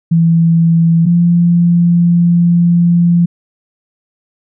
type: tone pair in turn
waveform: sine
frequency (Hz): 166 / 172.29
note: E3 / F3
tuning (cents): +12 / -23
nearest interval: minor second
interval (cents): 65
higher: second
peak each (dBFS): -6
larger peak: neither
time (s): 0.11-1.06 / 1.06-3.26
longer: second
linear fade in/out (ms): 10
effects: none